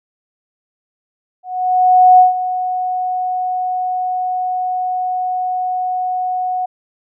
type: tone with ADSR envelope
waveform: sine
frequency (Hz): 735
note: F#5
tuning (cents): -12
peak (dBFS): -3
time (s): 1.43-6.66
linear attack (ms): 760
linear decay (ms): 140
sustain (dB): -13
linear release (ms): 10
effects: none